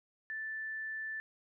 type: tone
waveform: sine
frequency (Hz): 1760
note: A6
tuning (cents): 0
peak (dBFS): -37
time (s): 0.3-1.2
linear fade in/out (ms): 0
effects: none